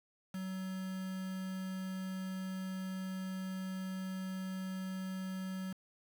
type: tone with quantisation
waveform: triangle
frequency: 188.2 Hz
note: F#3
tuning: 30 cents sharp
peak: -36 dBFS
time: 0.34-5.73 s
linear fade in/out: 5 ms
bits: 8
effects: none